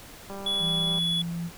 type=click train; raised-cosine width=1 ms; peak=-26 dBFS; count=136; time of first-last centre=0.3-0.985 s; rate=197 Hz
type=tone; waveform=triangle; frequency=3402 Hz; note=G#7; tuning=41 cents sharp; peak=-23 dBFS; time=0.46-1.22 s; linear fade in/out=5 ms
type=tone with pitch glide; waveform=sine; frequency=167.3 to 169.83 Hz; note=E3 to F3; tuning=+26 to -48 cents; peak=-29 dBFS; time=0.59-1.51 s; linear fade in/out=50 ms; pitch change=+26 cents; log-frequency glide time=0.83-0.95 s
effects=pink hiss -46 dBFS RMS until 1.57 s